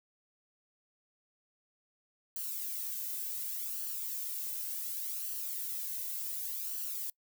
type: noise with flanger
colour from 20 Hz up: violet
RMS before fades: -38 dBFS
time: 2.36-7.1 s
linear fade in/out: 2 ms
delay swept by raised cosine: 0.67 to 1.97 ms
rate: 0.68 Hz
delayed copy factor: +0.6
effects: noise-tail reverb RT60 0.1 s tail -25 dB re dry